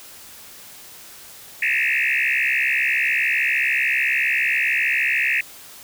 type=tone with frequency modulation; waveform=sine; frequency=2229 Hz; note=C#7; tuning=9 cents sharp; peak=-17 dBFS; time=1.62-5.41 s; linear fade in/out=5 ms; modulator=66.9 Hz; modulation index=6.8; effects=white hiss -42 dBFS RMS until 5.83 s